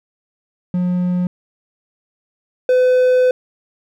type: tone pair in turn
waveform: triangle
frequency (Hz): 179.3 / 505.7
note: F3 / B4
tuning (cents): +46 / +41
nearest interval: octave + tritone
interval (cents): 1795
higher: second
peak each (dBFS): -13 / -8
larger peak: second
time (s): 0.74-1.27 / 2.69-3.31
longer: second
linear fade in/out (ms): 2
effects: none